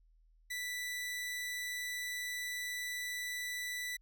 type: tone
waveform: sawtooth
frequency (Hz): 1975.5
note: B6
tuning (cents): 0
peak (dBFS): -34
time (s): 0.5-3.97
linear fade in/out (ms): 10
effects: added 40 Hz sine -63 dBFS peak until 4.01 s